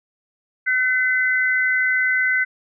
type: tone pair together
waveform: sine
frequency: 1519 / 2032 Hz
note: F#6 / B6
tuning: +45 / +49 cents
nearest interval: perfect fourth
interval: 504 cents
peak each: -19 dBFS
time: 0.66-2.45 s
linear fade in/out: 20 ms
effects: none